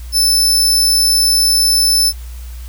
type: tone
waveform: sawtooth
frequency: 5274 Hz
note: E8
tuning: in tune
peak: -7 dBFS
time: 0.12-2.13 s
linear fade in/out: 50 ms
effects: added 60 Hz sine -26 dBFS peak until 2.68 s + white hiss -42 dBFS RMS until 2.68 s